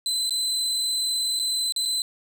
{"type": "tone with dropouts", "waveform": "30% pulse", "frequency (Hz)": 4039, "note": "B7", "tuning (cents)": 38, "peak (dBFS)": -20, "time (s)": [0.06, 2.02], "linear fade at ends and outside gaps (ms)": 1, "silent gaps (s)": [[0.295, 0.307], [1.391, 1.397], [1.723, 1.762], [1.853, 1.857]], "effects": []}